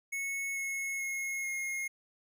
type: tone with pitch steps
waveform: square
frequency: 2200 / 2182 / 2165 / 2147 Hz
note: C#7 / C#7 / C#7 / C7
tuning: -14 / -28 / -41 / +44 cents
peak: -34 dBFS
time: 0.12-1.88 s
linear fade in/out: 10 ms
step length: 440 ms
effects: none